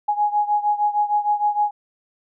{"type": "beating tone pair", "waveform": "sine", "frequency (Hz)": [830.6, 837.1], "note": ["G#5", "G#5"], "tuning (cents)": [0, 13], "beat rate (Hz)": 6.5, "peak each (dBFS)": [-19, -22], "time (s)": [0.08, 1.71], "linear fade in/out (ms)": 10, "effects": []}